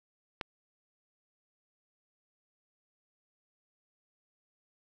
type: click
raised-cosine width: 0.3 ms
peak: -18 dBFS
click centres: 0.412 s
effects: none